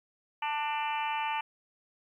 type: harmonic tone with a mistuned harmonic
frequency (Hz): 295.9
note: D4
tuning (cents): +13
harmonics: 3 / 4 / 5 / 6 / 7 / 8 / 9 / 10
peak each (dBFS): -31 / -40 / -45 / -43 / -47 / -39 / -41 / -43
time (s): 0.42-1.41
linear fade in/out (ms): 5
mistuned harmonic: 6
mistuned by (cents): +26
effects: 11-bit